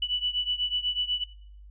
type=beating tone pair; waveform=sine; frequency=2961 / 2969.1 Hz; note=F#7 / F#7; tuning=+1 / +5 cents; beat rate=8.1 Hz; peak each=-28 / -30 dBFS; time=0.02-1.24 s; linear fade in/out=5 ms; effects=noise-tail reverb RT60 0.6 s tail -20 dB re dry + added 50 Hz sine -45 dBFS peak until 1.7 s